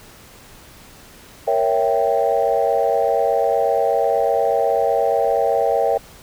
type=chord; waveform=sine; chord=A# diminished seventh; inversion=none; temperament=equal; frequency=466.2 / 554.4 / 659.3 / 784 Hz; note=A#4 / C#5 / E5 / G5; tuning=0 / 0 / 0 / 0 cents; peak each=-20 dBFS; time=1.47-5.98 s; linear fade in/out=10 ms; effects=tanh soft clip ceiling -6 dBFS + pink hiss -44 dBFS RMS until 6.22 s